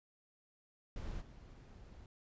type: noise with level steps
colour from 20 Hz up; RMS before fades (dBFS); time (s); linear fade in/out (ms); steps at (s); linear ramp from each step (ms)
brown; -44 / -55; 0.96-2.06; 2; 1.2; 20
effects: resampled to 16000 Hz